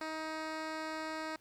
10% pulse tone with low-pass filter, 315.1 Hz, D#4, 22 cents sharp, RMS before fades -40 dBFS, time 0.01-1.36 s, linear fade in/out 2 ms, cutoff 5800 Hz, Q 0.73, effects pink hiss -68 dBFS RMS until 1.4 s

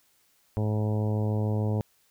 harmonic tone, 106.7 Hz, G#2, 47 cents sharp, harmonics 1 / 2 / 3 / 4 / 5 / 6 / 7 / 8 / 9, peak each -25 / -32 / -38 / -36 / -38 / -43 / -44 / -46 / -48 dBFS, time 0.57-1.81 s, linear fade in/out 0 ms, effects white hiss -66 dBFS RMS until 2.1 s

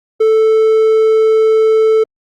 triangle tone, 440 Hz, A4, in tune, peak -5 dBFS, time 0.2-2.04 s, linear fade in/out 10 ms, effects Opus 32 kbps

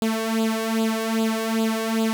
sawtooth tone with flanger, 223 Hz, A3, 23 cents sharp, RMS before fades -23 dBFS, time 0.02-2.13 s, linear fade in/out 0 ms, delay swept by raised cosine 0.25 to 1.85 ms, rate 2.5 Hz, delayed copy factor +0.75, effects none

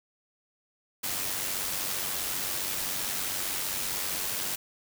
white noise with amplitude modulation, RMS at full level -30 dBFS, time 1.03-4.56 s, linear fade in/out 10 ms, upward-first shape sine, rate 95.3 Hz, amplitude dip 40%, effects none

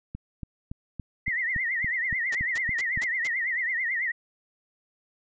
click train, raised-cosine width 5 ms, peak -22 dBFS, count 11, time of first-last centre 0.15-2.975 s, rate 3.54 Hz
sine tone with vibrato, 1965 Hz, B6, 9 cents flat, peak -25 dBFS, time 1.26-4.12 s, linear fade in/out 10 ms, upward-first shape triangle, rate 9.1 Hz, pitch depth 160 cents each way
white noise bursts, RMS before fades -34 dBFS, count 5, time 2.32-3.275 s, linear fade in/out 5 ms, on 31 ms, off 200 ms
effects resampled to 16000 Hz

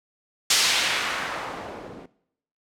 blue noise with low-pass filter sweep, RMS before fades -26 dBFS, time 0.5-2.06 s, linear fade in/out 5 ms, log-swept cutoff 5500 to 320 Hz, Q 0.97, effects noise-tail reverb RT60 0.7 s tail -19 dB re dry

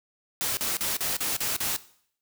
white noise bursts, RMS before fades -28 dBFS, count 7, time 0.41-1.764 s, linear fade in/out 0 ms, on 160 ms, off 39 ms, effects noise-tail reverb RT60 0.6 s tail -17 dB re dry

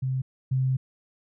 sine tone pair in turn, 130.81 / 130.81 Hz, C3 / C3, 0 / 0 cents, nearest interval unison, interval 0 cents, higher neither, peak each -24 / -21 dBFS, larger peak second, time 0.02-0.22 / 0.51-0.77 s, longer second, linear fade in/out 10 ms, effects none

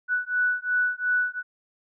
sine beating tone pair, 1480 / 1482.8 Hz, F#6 / F#6, 0 / +3 cents, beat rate 2.8 Hz, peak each -25 dBFS, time 0.08-1.43 s, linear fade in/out 50 ms, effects none

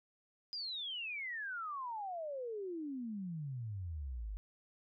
sine exponential sweep, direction down, 4978 to 47.41 Hz, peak -39 dBFS, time 0.53-4.37 s, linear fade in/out 0 ms, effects none

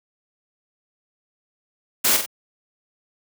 white noise with echo, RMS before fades -18 dBFS, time 2.04-2.17 s, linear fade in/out 10 ms, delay 46 ms, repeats 2, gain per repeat -6 dB, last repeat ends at 2.262 s, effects high-pass 150 Hz 12 dB/octave

